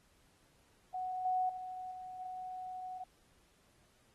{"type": "tone with level steps", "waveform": "sine", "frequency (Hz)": 740, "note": "F#5", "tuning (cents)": 0, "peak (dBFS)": [-36, -30, -41, -44, -41], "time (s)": [0.94, 3.04], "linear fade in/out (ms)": 5, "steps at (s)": [1.25, 1.49, 1.91, 2.19], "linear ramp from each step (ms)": 5, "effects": ["pink hiss -70 dBFS RMS until 4.14 s", "AAC 32 kbps"]}